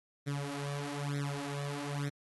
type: tone with flanger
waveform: sawtooth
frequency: 142.7 Hz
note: D3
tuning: 49 cents flat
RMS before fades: -37 dBFS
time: 0.26-2.1 s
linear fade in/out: 20 ms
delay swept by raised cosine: 0.52 to 5.32 ms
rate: 1.1 Hz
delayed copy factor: +0.85
effects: AAC 32 kbps